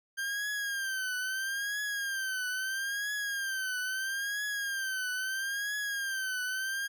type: tone with vibrato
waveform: 40% pulse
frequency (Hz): 1585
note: G6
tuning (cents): +19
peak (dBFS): -31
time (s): 0.17-6.88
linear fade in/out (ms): 20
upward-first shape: triangle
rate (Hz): 0.76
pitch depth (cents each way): 110
effects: none